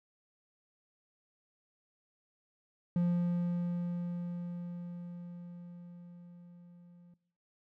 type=tone with level ramp; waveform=triangle; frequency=174.61 Hz; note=F3; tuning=in tune; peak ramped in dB=-24 to -53 dBFS; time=2.96-7.14 s; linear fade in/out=2 ms; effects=noise-tail reverb RT60 0.7 s tail -20 dB re dry